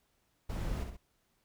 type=noise with echo; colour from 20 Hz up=brown; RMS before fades=-35 dBFS; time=0.49-0.84 s; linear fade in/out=10 ms; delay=65 ms; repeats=2; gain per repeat=-6 dB; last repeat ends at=0.97 s; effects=pink hiss -75 dBFS RMS until 1.44 s

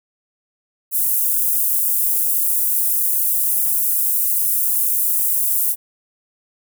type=high-pass noise; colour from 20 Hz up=pink; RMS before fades=-18 dBFS; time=0.91-5.76 s; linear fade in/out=50 ms; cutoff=11000 Hz; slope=24 dB/octave; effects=none

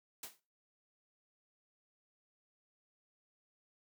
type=noise with exponential decay; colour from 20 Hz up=white; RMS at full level=-41 dBFS; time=0.23-0.4 s; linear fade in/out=5 ms; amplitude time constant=35 ms; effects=noise-tail reverb RT60 0.3 s tail -18 dB re dry + high-pass 150 Hz 12 dB/octave

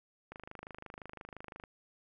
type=click train; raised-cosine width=0.5 ms; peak=-30 dBFS; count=35; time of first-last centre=0.32-1.638 s; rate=25.8 Hz; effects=none

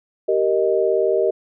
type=chord; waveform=sine; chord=Eb major; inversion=first; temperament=equal with one note detuned; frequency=387.7 / 466.2 / 622.3 Hz; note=G4 / Bb4 / Eb5; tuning=-19 / 0 / 0 cents; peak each=-19 / -20 / -20 dBFS; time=0.28-1.31 s; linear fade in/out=10 ms; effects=none

